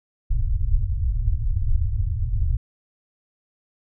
pink low-pass noise, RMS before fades -21 dBFS, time 0.3-2.57 s, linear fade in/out 10 ms, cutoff 120 Hz, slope 96 dB/octave, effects none

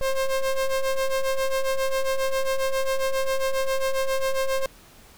square ring-modulated tone, 265.3 Hz, C4, 24 cents sharp, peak -19 dBFS, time 0.01-4.66 s, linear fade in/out 2 ms, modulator 269 Hz, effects pink hiss -51 dBFS RMS until 5.17 s

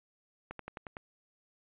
slowing click train, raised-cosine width 0.5 ms, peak -26 dBFS, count 6, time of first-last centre 0.51-0.969 s, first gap 83 ms, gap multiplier 1.05, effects resampled to 8000 Hz

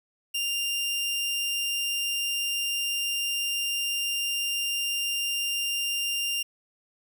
sawtooth tone, 2794 Hz, F7, in tune, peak -23 dBFS, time 0.34-6.43 s, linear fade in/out 10 ms, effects none

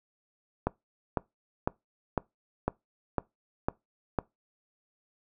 click train, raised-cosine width 1 ms, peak -12 dBFS, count 8, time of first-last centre 0.67-4.188 s, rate 1.99 Hz, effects noise-tail reverb RT60 0.2 s tail -23 dB re dry

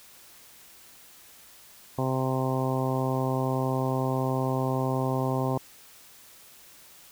harmonic tone, 130.81 Hz, C3, in tune, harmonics 1 / 2 / 3 / 4 / 5 / 6 / 7 / 8, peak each -28 / -31 / -33 / -34 / -35 / -36 / -36 / -37 dBFS, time 1.98-5.58 s, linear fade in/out 5 ms, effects white hiss -52 dBFS RMS until 7.11 s

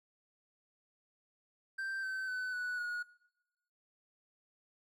triangle tone with pitch steps, 1568 / 1537.5 / 1507.6 / 1478.3 / 1449.5 Hz, G6 / G6 / F#6 / F#6 / F#6, 0 / -34 / +32 / -2 / -36 cents, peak -34 dBFS, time 1.78-3.03 s, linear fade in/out 10 ms, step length 250 ms, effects noise-tail reverb RT60 0.9 s tail -20 dB re dry

